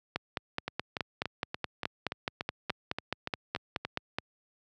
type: two click trains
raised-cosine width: 0.3 ms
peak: -14 / -17 dBFS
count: 20 / 12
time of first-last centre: 0.16-4.185 / 0.68-3.85 s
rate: 4.72 / 3.47 Hz
effects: high-pass 80 Hz 12 dB/octave